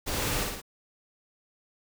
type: noise with echo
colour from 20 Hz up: pink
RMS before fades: -31 dBFS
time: 0.06-0.45 s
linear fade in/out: 20 ms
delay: 56 ms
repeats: 3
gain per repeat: -3 dB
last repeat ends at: 0.618 s
effects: none